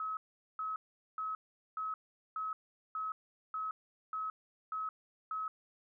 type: tone bursts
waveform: sine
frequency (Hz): 1283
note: E6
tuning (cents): -47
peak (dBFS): -35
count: 10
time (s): 0-5.48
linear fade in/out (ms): 2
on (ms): 170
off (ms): 420
effects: none